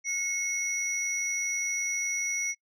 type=tone pair together; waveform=sine; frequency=2179 / 5804 Hz; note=C#7 / F#8; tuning=-30 / -34 cents; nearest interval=octave + perfect fourth; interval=1696 cents; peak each=-29 / -28 dBFS; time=0.04-2.55 s; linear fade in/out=50 ms; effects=noise-tail reverb RT60 0.1 s tail -25 dB re dry + tanh soft clip ceiling -23 dBFS